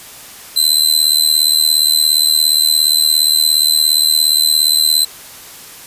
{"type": "tone with amplitude modulation", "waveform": "sawtooth", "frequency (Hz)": 4052, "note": "B7", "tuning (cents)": 44, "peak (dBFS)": -3, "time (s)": [0.56, 5.05], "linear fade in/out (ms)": 10, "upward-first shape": "sine", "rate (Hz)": 77.2, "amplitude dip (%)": 85, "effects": ["white hiss -35 dBFS RMS until 5.86 s", "resampled to 32000 Hz"]}